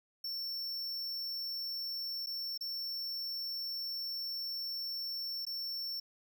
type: tone with dropouts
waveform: square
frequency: 5420 Hz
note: E8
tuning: 47 cents sharp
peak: -37 dBFS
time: 0.24-6 s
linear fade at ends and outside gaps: 5 ms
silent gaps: 2.262-2.269 / 2.577-2.608 / 5.452-5.466 s
effects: none